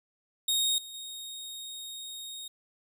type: tone with level steps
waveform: sawtooth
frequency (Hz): 3729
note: A#7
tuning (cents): 0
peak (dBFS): -22 / -39 / -36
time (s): 0.48-2.48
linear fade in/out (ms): 5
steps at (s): 0.78 / 0.94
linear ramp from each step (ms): 2
effects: none